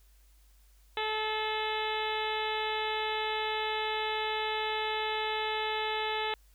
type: harmonic tone with a mistuned harmonic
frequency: 433.5 Hz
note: A4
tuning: 26 cents flat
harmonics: 1 / 2 / 3 / 4 / 5 / 6 / 7 / 8 / 9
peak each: -36 / -34 / -41 / -40 / -40 / -41 / -42 / -40 / -43 dBFS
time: 0.97-6.34 s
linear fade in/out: 2 ms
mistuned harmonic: 5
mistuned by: -19 cents
effects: added 50 Hz sine -58 dBFS peak until 6.54 s + white hiss -68 dBFS RMS until 6.54 s